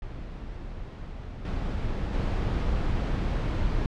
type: noise with level steps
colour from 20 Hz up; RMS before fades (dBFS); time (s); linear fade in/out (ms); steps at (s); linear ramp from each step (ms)
brown; -38 / -29 / -26; 0.02-3.86; 2; 1.45 / 2.13; 2
effects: low-pass 4000 Hz 12 dB/octave